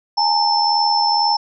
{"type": "tone cluster", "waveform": "sine", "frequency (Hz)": [827, 909, 5320], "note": ["G#5", "A#5", "E8"], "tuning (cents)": [-8, -44, 15], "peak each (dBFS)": -18, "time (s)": [0.17, 1.37], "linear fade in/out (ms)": 10, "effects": []}